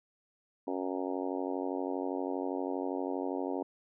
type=harmonic tone; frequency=92.5 Hz; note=F#2; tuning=in tune; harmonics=3 / 4 / 5 / 6 / 7 / 8 / 9 / 10; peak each=-36 / -38 / -40 / -42 / -43 / -44 / -45 / -46 dBFS; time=0.67-3.63 s; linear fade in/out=5 ms; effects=none